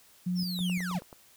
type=tone with tremolo; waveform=sine; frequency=179.8 Hz; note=F#3; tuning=49 cents flat; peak=-27 dBFS; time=0.26-0.99 s; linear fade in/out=10 ms; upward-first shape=square; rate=2.9 Hz; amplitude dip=45%
type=linear sweep; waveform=45% pulse; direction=down; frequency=5588 to 390.1 Hz; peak=-35 dBFS; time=0.35-1.01 s; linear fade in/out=50 ms
type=click train; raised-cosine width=1 ms; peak=-32 dBFS; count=6; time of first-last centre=0.59-1.128 s; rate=9.29 Hz
effects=white hiss -59 dBFS RMS until 1.36 s